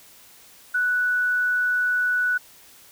sine tone, 1480 Hz, F#6, in tune, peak -19 dBFS, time 0.74-2.38 s, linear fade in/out 10 ms, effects white hiss -50 dBFS RMS until 2.91 s

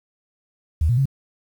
sine tone with pitch steps, 77.9 / 120.3 / 135.8 Hz, D#2 / B2 / C#3, +3 / -45 / -35 cents, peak -15 dBFS, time 0.81-1.056 s, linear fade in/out 5 ms, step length 82 ms, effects 8-bit

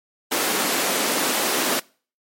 pink high-pass noise, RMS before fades -22 dBFS, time 0.31-1.8 s, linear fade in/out 10 ms, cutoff 240 Hz, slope 24 dB/octave, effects noise-tail reverb RT60 0.4 s tail -24 dB re dry + MP3 64 kbps

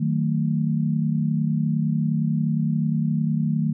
sine chord, D# diminished, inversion none, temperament just, 155.56 / 186.68 / 224 Hz, D#3 / F#3 / A3, 0 / +16 / +31 cents, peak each -22 / -27 / -24 dBFS, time 0-3.73 s, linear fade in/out 10 ms, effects none

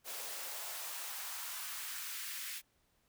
white noise with high-pass filter sweep, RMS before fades -43 dBFS, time 0.04-2.62 s, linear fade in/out 50 ms, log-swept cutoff 460 to 2000 Hz, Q 1.5, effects pink hiss -75 dBFS RMS until 3.08 s

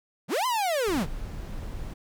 45% pulse linear two-way sweep, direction up then down, 120 to 1046.5 to 120 Hz, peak -24 dBFS, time 0.28-1.07 s, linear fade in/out 50 ms, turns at 0.46 s
brown noise, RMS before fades -35 dBFS, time 0.87-1.94 s, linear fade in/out 10 ms
effects none

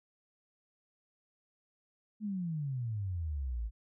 sine exponential sweep, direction down, 219.3 to 51.91 Hz, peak -33 dBFS, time 2.2-3.71 s, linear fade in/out 50 ms, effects none

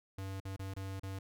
square tone with dropouts, 96.5 Hz, G2, 27 cents flat, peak -40 dBFS, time 0.18-1.19 s, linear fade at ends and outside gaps 5 ms, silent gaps 0.402-0.451 / 0.564-0.593 / 0.739-0.764 / 0.997-1.032 s, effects none

